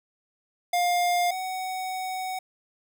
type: tone pair in turn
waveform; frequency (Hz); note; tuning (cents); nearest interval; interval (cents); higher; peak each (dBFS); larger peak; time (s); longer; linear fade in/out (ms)
square; 706 / 748; F5 / F#5; +19 / +19; minor second; 100; second; -22 / -30; first; 0.73-1.31 / 1.31-2.39; second; 5
effects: none